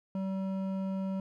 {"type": "tone with hard clipping", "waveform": "sine", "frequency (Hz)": 191.7, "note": "G3", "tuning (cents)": -38, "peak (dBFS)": -33, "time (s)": [0.15, 1.2], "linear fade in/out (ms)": 2, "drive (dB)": 10, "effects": []}